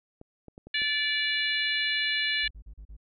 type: clicks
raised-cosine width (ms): 2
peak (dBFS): -32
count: 5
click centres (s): 0.214 / 0.483 / 0.579 / 0.67 / 0.819
type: harmonic tone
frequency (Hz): 581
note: D5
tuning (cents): -19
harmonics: 3 / 4 / 5 / 6 / 7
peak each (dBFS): -30 / -31 / -32 / -33 / -33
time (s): 0.74-2.48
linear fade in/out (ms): 5
type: tone bursts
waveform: triangle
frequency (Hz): 51.91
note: G#1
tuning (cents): 0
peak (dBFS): -39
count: 5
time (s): 2.43-2.968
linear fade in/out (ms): 10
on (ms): 78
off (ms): 37
effects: none